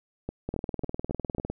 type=two click trains; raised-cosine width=2 ms; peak=-17 / -18 dBFS; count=21 / 5; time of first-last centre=0.49-1.5 / 0.29-1.383 s; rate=19.8 / 3.66 Hz; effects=none